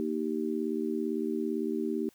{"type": "chord", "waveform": "sine", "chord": "Eb major", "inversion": "second", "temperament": "just", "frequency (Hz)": [233.3, 311.1, 388.9], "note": ["Bb3", "Eb4", "G4"], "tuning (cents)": [2, 0, -14], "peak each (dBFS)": -33, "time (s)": [0, 2.09], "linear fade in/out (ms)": 0, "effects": ["white hiss -64 dBFS RMS until 2.14 s"]}